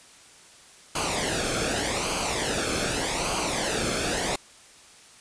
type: noise with flanger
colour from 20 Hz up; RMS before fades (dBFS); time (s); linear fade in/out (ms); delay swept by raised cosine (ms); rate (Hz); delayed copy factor
pink; -27; 0.95-4.36; 5; 0.54 to 1.05; 0.84; -0.65
effects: white hiss -51 dBFS RMS until 5.2 s + resampled to 22050 Hz